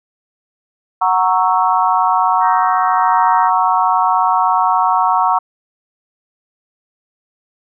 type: chord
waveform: sine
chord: F# dominant seventh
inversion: none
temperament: equal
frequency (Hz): 740 / 932.3 / 1108.7 / 1318.5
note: F#5 / A#5 / C#6 / E6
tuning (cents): 0 / 0 / 0 / 0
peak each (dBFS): -16 / -15 / -16 / -20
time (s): 1.01-5.39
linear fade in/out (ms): 10
type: harmonic tone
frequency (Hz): 311.1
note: D#4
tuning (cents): 0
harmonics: 3 / 4 / 5 / 6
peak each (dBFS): -23 / -25 / -27 / -29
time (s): 2.4-3.51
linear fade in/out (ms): 50
effects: none